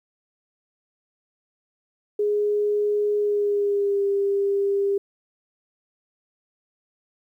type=tone with pitch glide; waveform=sine; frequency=415.3 to 398.6 Hz; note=G#4 to G4; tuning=0 to +29 cents; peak=-19 dBFS; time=2.19-4.98 s; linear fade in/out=5 ms; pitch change=-71 cents; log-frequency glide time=3.18-4.04 s; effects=10-bit